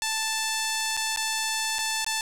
5% pulse tone with dropouts, 881 Hz, A5, 2 cents sharp, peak -13 dBFS, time 0.02-2.21 s, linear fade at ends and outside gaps 1 ms, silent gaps 0.968-0.973 / 1.162-1.172 / 1.785-1.789 / 2.046-2.064 s, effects low-pass 10000 Hz 12 dB/octave + 7-bit

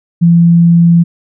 sine tone, 169.8 Hz, F3, 48 cents flat, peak -3 dBFS, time 0.21-1.04 s, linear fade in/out 20 ms, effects none

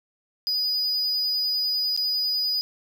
triangle tone with dropouts, 4945 Hz, D#8, 12 cents flat, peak -21 dBFS, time 0.47-2.61 s, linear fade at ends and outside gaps 0 ms, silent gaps 1.964-1.975 s, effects none

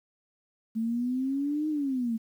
sine exponential two-way sweep, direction up then down, 220.2 to 311.1 to 220.2 Hz, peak -26 dBFS, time 0.75-2.18 s, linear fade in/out 20 ms, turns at 1.69 s, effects 10-bit

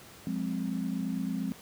sine chord, F minor, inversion none, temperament equal with one note detuned, 178.9 / 207.7 / 261.6 Hz, F3 / Ab3 / C4, +42 / 0 / 0 cents, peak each -34 dBFS, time 0.27-1.52 s, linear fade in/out 0 ms, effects pink hiss -51 dBFS RMS until 1.61 s + high-pass 80 Hz 12 dB/octave

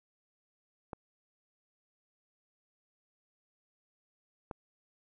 clicks, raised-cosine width 1 ms, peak -25 dBFS, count 2, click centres 0.932 / 4.512 s, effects none

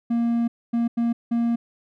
triangle tone bursts at uneven times, 234.1 Hz, A#3, 8 cents sharp, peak -17 dBFS, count 4, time 0.1-0.48 / 0.73-0.88 / 0.97-1.13 / 1.31-1.56 s, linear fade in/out 10 ms, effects none

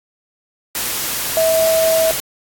sine tone in noise, 648 Hz, E5, 30 cents flat, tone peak -12 dBFS, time 1.37-2.11 s, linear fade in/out 0 ms, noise white, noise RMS -21 dBFS, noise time 0.75-2.2 s, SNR +6 dB, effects AAC 64 kbps

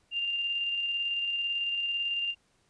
sine tone with tremolo, 2794 Hz, F7, in tune, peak -27 dBFS, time 0.11-2.35 s, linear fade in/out 50 ms, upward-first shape square, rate 18 Hz, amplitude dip 25%, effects pink hiss -69 dBFS RMS until 2.69 s + resampled to 22050 Hz

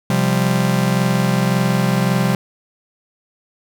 45% pulse chord, C suspended fourth, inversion none, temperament just, 130.81 / 174.42 / 196.22 Hz, C3 / F3 / G3, 0 / -2 / +2 cents, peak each -19 dBFS, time 0.1-2.35 s, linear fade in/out 2 ms, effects none

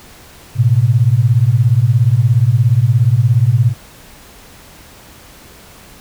sine beating tone pair, 110 / 127 Hz, A2 / B2, 0 / +49 cents, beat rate 17 Hz, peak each -11 dBFS, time 0.55-3.74 s, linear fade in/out 50 ms, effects pink hiss -40 dBFS RMS until 6 s

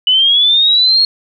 sine linear sweep, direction up, 2960 to 4305 Hz, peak -7 dBFS, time 0.07-1.05 s, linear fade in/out 2 ms, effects none

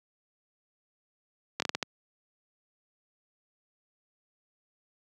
slowing click train, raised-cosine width 0.2 ms, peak -11 dBFS, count 6, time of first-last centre 1.6-1.828 s, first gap 22 ms, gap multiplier 1.37, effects high-pass 150 Hz 12 dB/octave

